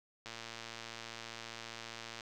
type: click train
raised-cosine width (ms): 0.2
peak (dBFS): -27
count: 225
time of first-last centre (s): 0.26-2.208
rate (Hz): 115
effects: none